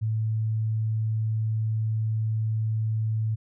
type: tone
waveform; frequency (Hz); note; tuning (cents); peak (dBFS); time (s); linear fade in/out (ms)
sine; 110; A2; 0; -23; 0.01-3.36; 20
effects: none